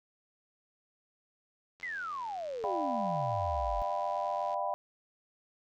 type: click train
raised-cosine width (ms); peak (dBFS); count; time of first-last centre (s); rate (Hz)
0.2; -36; 243; 1.8-4.541; 88.3
type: exponential sweep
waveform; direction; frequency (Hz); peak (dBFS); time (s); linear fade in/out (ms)
sine; down; 2093 to 43.49; -35; 1.83-3.82; 0
type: chord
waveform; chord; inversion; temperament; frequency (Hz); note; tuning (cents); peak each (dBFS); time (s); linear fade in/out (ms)
sine; G dominant seventh; second; equal with one note detuned; 597.3 / 698.5 / 784 / 987.8; D5 / F5 / G5 / B5; +29 / 0 / 0 / 0; -36; 2.64-4.74; 0
effects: none